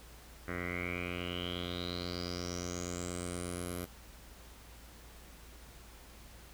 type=tone with low-pass filter sweep; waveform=10% pulse; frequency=88.4 Hz; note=F2; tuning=22 cents sharp; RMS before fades=-39 dBFS; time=0.47-3.86 s; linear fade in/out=20 ms; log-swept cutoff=1800 to 12000 Hz; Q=8.7; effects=added 57 Hz sine -54 dBFS peak until 6.53 s + pink hiss -56 dBFS RMS until 6.53 s